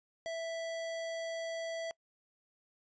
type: tone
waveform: square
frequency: 659.3 Hz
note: E5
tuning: in tune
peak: -37 dBFS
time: 0.26-1.91 s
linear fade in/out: 0 ms
effects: noise-tail reverb RT60 0.1 s tail -25 dB re dry + resampled to 16000 Hz